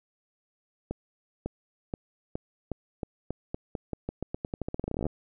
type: accelerating click train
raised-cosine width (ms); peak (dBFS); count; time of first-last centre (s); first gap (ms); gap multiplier
2; -18; 30; 0.91-5.066; 550; 0.87
effects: none